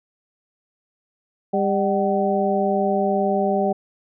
harmonic tone with a mistuned harmonic, 199.4 Hz, G3, 30 cents sharp, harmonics 1 / 2 / 3 / 4, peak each -23 / -23 / -23 / -23 dBFS, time 1.53-3.73 s, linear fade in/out 10 ms, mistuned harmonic 4, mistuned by -81 cents, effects none

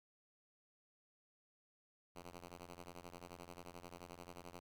5% pulse ring-modulated tone, 87.31 Hz, F2, in tune, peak -38 dBFS, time 2.15-4.6 s, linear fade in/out 10 ms, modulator 93 Hz, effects none

